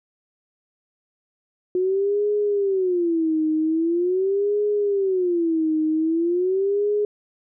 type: tone with vibrato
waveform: sine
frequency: 360.2 Hz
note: F#4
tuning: 46 cents flat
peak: -18 dBFS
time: 1.75-7.05 s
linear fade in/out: 2 ms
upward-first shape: sine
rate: 0.43 Hz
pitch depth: 250 cents each way
effects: none